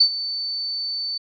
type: tone with ADSR envelope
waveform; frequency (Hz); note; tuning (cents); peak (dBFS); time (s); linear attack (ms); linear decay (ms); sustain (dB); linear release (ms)
sine; 4525; C#8; +35; -9; 0-1.18; 8; 78; -15; 8
effects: none